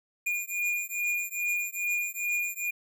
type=beating tone pair; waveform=square; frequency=2428 / 2430.4 Hz; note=D#7 / D#7; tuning=-43 / -41 cents; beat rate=2.4 Hz; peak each=-32 / -32 dBFS; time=0.26-2.71 s; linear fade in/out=10 ms; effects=none